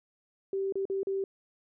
sine tone with dropouts, 388.9 Hz, G4, 14 cents flat, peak -28 dBFS, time 0.53-1.24 s, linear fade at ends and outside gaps 2 ms, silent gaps 0.724-0.755 / 0.854-0.899 / 1.032-1.07 s, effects none

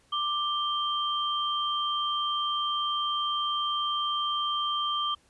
sine tone pair together, 1180 / 3150 Hz, D6 / G7, +8 / +8 cents, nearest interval octave + perfect fourth, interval 1700 cents, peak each -28 / -30 dBFS, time 0.12-5.15 s, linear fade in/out 10 ms, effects pink hiss -64 dBFS RMS until 5.29 s + resampled to 24000 Hz

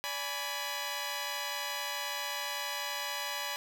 10% pulse chord, G# diminished, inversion second, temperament equal with one note detuned, 577.6 / 830.6 / 987.8 Hz, D5 / G#5 / B5, -29 / 0 / 0 cents, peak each -32 / -31 / -29 dBFS, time 0.04-3.56 s, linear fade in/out 0 ms, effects none

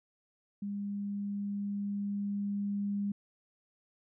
sine tone with level ramp, 202.1 Hz, G#3, 47 cents flat, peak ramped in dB -34 to -30 dBFS, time 0.62-3.12 s, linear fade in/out 5 ms, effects none

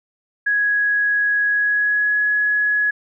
sine tone with pitch glide, 1666 to 1684.4 Hz, G#6 to G#6, +5 to +24 cents, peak -15 dBFS, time 0.46-2.91 s, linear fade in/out 10 ms, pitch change +19 cents, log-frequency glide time 1.48-2.2 s, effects none

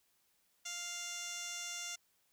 15% pulse tone with band-pass filter, 698.5 Hz, F5, in tune, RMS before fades -43 dBFS, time 0.65-1.96 s, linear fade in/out 10 ms, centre 5400 Hz, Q 2.5, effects white hiss -75 dBFS RMS until 2.32 s

